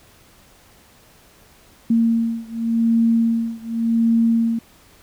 sine beating tone pair, 228.9 / 229.78 Hz, A#3 / A#3, -31 / -25 cents, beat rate 0.88 Hz, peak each -18 / -19 dBFS, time 1.9-4.59 s, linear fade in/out 5 ms, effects pink hiss -51 dBFS RMS until 5.02 s

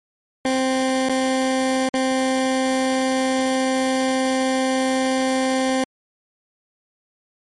20% pulse tone with dropouts, 261.6 Hz, C4, in tune, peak -13 dBFS, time 0.45-5.84 s, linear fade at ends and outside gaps 2 ms, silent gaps 1.088-1.095 / 1.889-1.939 s, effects MP3 48 kbps

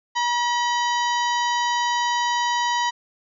harmonic tone with a mistuned harmonic, 960 Hz, B5, 49 cents flat, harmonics 1 / 2 / 3 / 4 / 5 / 6 / 7, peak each -21 / -27 / -31 / -33 / -35 / -37 / -38 dBFS, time 0.15-2.91 s, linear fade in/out 20 ms, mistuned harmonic 3, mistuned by +87 cents, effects none

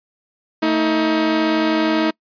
sawtooth tone pair together, 224.2 / 317.1 Hz, A3 / D#4, +33 / +33 cents, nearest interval tritone, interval 600 cents, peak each -18 / -12 dBFS, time 0.62-2.11 s, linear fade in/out 10 ms, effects noise-tail reverb RT60 0.1 s tail -26 dB re dry + resampled to 11025 Hz

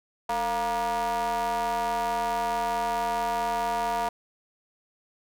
square ring-modulated tone, 123.47 Hz, B2, in tune, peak -23 dBFS, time 0.29-4.09 s, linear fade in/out 5 ms, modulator 822 Hz, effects none

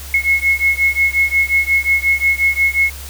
sine beating tone pair, 2174 / 2179.6 Hz, C#7 / C#7, -34 / -30 cents, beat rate 5.6 Hz, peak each -15 dBFS, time 0.14-2.9 s, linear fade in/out 2 ms, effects added 69 Hz sine -30 dBFS peak until 3.09 s + white hiss -34 dBFS RMS until 3.09 s

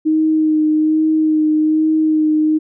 sine tone with vibrato, 311.1 Hz, D#4, in tune, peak -11 dBFS, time 0.05-2.59 s, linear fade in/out 20 ms, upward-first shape sine, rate 1.2 Hz, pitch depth 18 cents each way, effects none

